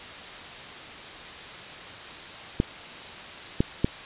clicks, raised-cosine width 3 ms, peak -7 dBFS, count 3, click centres 2.601 / 3.605 / 3.845 s, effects white hiss -40 dBFS RMS until 4.05 s + resampled to 8000 Hz

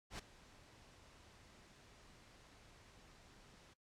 pink noise with ADSR envelope, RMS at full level -44 dBFS, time 0.1-3.74 s, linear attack 89 ms, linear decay 8 ms, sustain -19 dB, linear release 11 ms, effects noise-tail reverb RT60 0.1 s tail -17 dB re dry + low-pass 7000 Hz 12 dB/octave

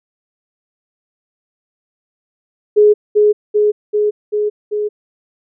sine tone with echo, 419.3 Hz, G#4, 17 cents sharp, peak -5 dBFS, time 2.76-2.94 s, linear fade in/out 20 ms, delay 390 ms, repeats 5, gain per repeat -2 dB, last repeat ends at 4.89 s, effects none

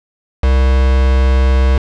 triangle tone with quantisation, 65.41 Hz, C2, in tune, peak -6 dBFS, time 0.43-1.78 s, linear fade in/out 5 ms, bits 3, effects low-pass 4000 Hz 12 dB/octave

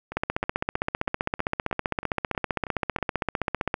two click trains, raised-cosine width 0.5 ms, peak -20 / -9 dBFS, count 10 / 56, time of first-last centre 0.12-2.986 / 0.17-3.741 s, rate 3.14 / 15.4 Hz, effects none

